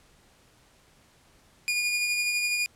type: tone with tremolo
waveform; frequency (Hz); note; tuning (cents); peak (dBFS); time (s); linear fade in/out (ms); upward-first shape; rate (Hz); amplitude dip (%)
sawtooth; 2436; D#7; -37; -20; 1.68-2.66; 0; sine; 12; 30
effects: pink hiss -60 dBFS RMS until 2.75 s + low-pass 11000 Hz 12 dB/octave